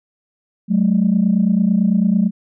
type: tone pair together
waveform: sine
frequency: 186.6 / 215.6 Hz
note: F#3 / A3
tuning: +15 / -35 cents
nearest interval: minor third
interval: 250 cents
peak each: -14 dBFS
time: 0.68-2.31 s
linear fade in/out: 50 ms
effects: tanh soft clip ceiling -6 dBFS